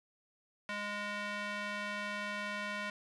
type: tone with band-pass filter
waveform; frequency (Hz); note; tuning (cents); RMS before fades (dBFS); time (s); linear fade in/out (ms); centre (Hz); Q
square; 206.2; G#3; -12; -39; 0.69-2.9; 2; 1900; 1.3
effects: resampled to 24000 Hz + 10-bit